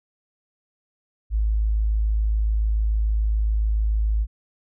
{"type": "tone", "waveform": "sine", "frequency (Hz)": 53.5, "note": "A1", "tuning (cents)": -48, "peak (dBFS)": -18, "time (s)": [1.3, 4.27], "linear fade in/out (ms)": 50, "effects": []}